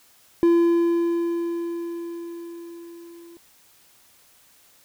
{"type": "tone with level ramp", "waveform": "triangle", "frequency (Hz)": 340, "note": "F4", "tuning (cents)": -46, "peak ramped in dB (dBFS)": [-11, -41], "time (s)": [0.43, 3.37], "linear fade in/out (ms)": 0, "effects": ["white hiss -56 dBFS RMS until 4.84 s"]}